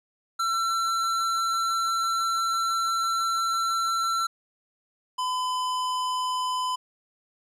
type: tone pair in turn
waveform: square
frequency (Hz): 1347 / 1010.3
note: E6 / B5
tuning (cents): +37 / +39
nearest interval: perfect fourth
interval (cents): 498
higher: first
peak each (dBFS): -24 / -26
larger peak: first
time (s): 0.39-4.27 / 5.18-6.76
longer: first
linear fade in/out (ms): 10
effects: low-pass 9000 Hz 12 dB/octave + 10-bit